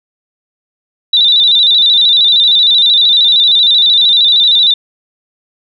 sine tone with vibrato, 3749 Hz, A#7, 9 cents sharp, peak -5 dBFS, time 1.13-4.74 s, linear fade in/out 5 ms, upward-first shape square, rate 13 Hz, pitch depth 71 cents each way, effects none

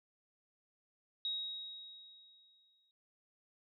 sine tone with exponential decay, 3791 Hz, A#7, 28 cents sharp, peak -34 dBFS, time 1.25-2.91 s, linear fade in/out 1 ms, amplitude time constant 360 ms, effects noise-tail reverb RT60 0.5 s tail -23 dB re dry

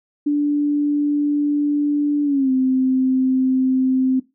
sine tone with pitch glide, 292 to 260.1 Hz, D4 to C4, -10 to -10 cents, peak -14 dBFS, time 0.26-4.2 s, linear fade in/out 10 ms, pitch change -200 cents, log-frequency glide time 2.24-2.51 s, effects noise-tail reverb RT60 0.2 s tail -17 dB re dry

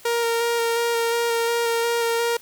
sawtooth tone with vibrato, 466.2 Hz, A#4, in tune, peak -16 dBFS, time 0.05-2.37 s, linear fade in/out 5 ms, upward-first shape square, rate 2.8 Hz, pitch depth 12 cents each way, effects white hiss -48 dBFS RMS until 2.41 s

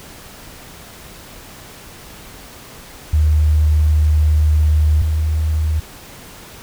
sine tone pair in turn, 76.5 / 77.88 Hz, D#2 / D#2, -29 / +2 cents, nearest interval unison, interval 31 cents, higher second, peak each -10 / -14 dBFS, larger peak first, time 3.13-5.02 / 5.02-5.8 s, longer first, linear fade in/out 5 ms, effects pink hiss -38 dBFS RMS until 6.62 s

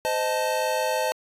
square chord, A diminished, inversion first, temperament equal with one note detuned, 515.7 / 622.3 / 880 Hz, C5 / Eb5 / A5, -25 / 0 / 0 cents, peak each -28 dBFS, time 0.05-1.12 s, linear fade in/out 0 ms, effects resampled to 32000 Hz

